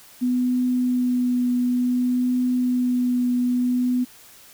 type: tone with vibrato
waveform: sine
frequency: 248.4 Hz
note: B3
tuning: 10 cents sharp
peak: -18 dBFS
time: 0.21-4.05 s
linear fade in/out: 20 ms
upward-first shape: triangle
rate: 0.56 Hz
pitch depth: 15 cents each way
effects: white hiss -48 dBFS RMS until 4.53 s